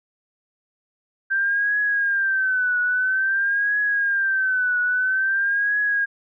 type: tone with vibrato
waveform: sine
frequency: 1568 Hz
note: G6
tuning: in tune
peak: -18 dBFS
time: 1.3-6.06 s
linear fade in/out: 20 ms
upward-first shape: triangle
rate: 0.5 Hz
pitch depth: 120 cents each way
effects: none